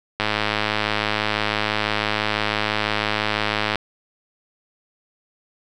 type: click train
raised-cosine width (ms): 0.3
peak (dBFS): -4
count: 378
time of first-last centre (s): 0.2-3.757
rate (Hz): 106
effects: none